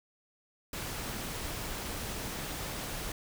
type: noise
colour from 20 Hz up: pink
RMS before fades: -38 dBFS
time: 0.73-3.12 s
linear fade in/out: 2 ms
effects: none